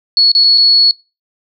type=tone with dropouts; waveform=sine; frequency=4380 Hz; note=C#8; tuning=22 cents flat; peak=-6 dBFS; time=0.17-0.91 s; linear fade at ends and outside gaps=1 ms; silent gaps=0.317-0.35 / 0.439-0.442 / 0.576-0.58 s; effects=noise-tail reverb RT60 0.3 s tail -25 dB re dry